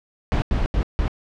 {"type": "noise bursts at uneven times", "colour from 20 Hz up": "brown", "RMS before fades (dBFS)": -20, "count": 4, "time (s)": [[0.32, 0.42], [0.51, 0.66], [0.74, 0.83], [0.99, 1.08]], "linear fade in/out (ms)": 0, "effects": ["low-pass 4000 Hz 12 dB/octave"]}